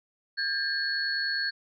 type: tone cluster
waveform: sine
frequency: 1607 / 1757 / 4376 Hz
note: G6 / A6 / C#8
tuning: +43 / -3 / -23 cents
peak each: -29 / -37 / -30 dBFS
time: 0.37-1.51 s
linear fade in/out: 20 ms
effects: none